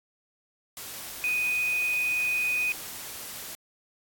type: tone in noise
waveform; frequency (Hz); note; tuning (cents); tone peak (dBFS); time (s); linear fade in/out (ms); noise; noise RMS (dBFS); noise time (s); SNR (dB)
sine; 2489; D#7; 0; -24; 1.24-2.72; 0; white; -39; 0.77-3.55; +12
effects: AAC 64 kbps